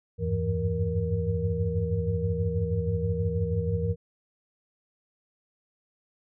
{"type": "tone cluster", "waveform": "sine", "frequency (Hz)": [83.5, 96.1, 102.3, 165.8, 469.4], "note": ["E2", "G2", "G#2", "E3", "A#4"], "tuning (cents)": [23, -34, -26, 10, 12], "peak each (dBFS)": -31, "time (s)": [0.18, 3.96], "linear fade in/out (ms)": 50, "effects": []}